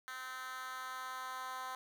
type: tone with high-pass filter sweep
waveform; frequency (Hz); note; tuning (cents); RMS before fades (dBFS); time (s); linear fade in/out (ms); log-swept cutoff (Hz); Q
10% pulse; 257.9; C4; -25; -44; 0.08-1.75; 0; 1500 to 950; 2.3
effects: none